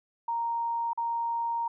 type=tone with dropouts; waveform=sine; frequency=931 Hz; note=A#5; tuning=2 cents flat; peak=-27 dBFS; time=0.28-1.68 s; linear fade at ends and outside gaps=5 ms; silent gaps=0.933-0.975 s; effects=none